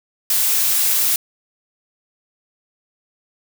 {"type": "noise", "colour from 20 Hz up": "blue", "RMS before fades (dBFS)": -17, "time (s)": [0.3, 1.16], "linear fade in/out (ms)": 2, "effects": []}